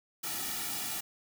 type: noise with comb filter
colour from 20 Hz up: white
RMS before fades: -36 dBFS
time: 0.23-1.01 s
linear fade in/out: 10 ms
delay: 1.9 ms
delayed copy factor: -0.85
effects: none